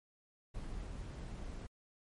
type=noise; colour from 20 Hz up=brown; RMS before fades=-44 dBFS; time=0.54-1.67 s; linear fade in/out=10 ms; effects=MP3 48 kbps